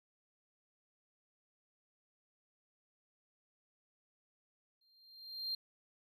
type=tone with exponential growth; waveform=triangle; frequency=4186 Hz; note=C8; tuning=in tune; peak=-32 dBFS; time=4.81-5.55 s; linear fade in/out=5 ms; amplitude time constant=160 ms; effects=tanh soft clip ceiling -30 dBFS